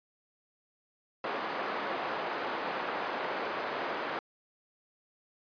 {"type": "band-pass noise", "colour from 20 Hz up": "white", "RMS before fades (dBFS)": -35, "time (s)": [1.24, 4.19], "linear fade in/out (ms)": 2, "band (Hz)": [350, 1200], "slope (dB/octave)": 12, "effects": ["resampled to 11025 Hz"]}